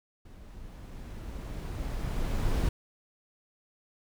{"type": "noise with level ramp", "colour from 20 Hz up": "brown", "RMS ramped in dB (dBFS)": [-49, -26], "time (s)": [0.25, 2.69], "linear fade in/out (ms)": 5, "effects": []}